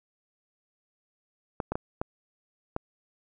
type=clicks; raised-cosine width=1 ms; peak=-15 dBFS; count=5; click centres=1.602 / 1.72 / 1.755 / 2.015 / 2.764 s; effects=none